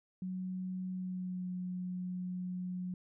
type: tone with pitch glide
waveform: sine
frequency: 185 to 181.61 Hz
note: F#3 to F#3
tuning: 0 to -32 cents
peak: -36 dBFS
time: 0.22-2.94 s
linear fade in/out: 2 ms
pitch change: -32 cents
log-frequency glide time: 0.91-1.5 s
effects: none